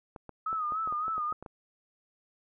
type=clicks; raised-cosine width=1 ms; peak=-29 dBFS; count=11; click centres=0.162 / 0.293 / 0.529 / 0.722 / 0.875 / 0.925 / 1.081 / 1.18 / 1.324 / 1.426 / 1.462 s
type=tone with vibrato; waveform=sine; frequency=1261 Hz; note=D#6; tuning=23 cents sharp; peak=-29 dBFS; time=0.46-1.33 s; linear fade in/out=5 ms; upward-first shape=sine; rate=3.5 Hz; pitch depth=78 cents each way
effects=none